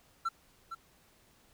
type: tone with echo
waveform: triangle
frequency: 1347 Hz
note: E6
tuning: 37 cents sharp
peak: -27 dBFS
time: 0.25-0.29 s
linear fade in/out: 10 ms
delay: 460 ms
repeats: 1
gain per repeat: -9 dB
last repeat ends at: 0.75 s
effects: pink hiss -65 dBFS RMS until 1.53 s